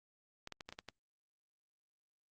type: clicks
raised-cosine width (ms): 0.2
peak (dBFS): -28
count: 7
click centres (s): 0.474 / 0.523 / 0.608 / 0.69 / 0.725 / 0.789 / 0.887
effects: Opus 48 kbps